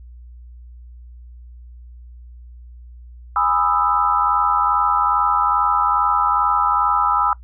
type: chord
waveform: sine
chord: E major seventh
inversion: first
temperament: just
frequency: 824.1 / 988.9 / 1236.1 / 1318.5 Hz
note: G#5 / B5 / D#6 / E6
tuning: -14 / +2 / -12 / 0 cents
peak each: -22 / -21 / -21 / -18 dBFS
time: 3.36-7.33 s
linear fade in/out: 2 ms
effects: noise-tail reverb RT60 0.1 s tail -21 dB re dry + added 60 Hz sine -37 dBFS peak until 7.43 s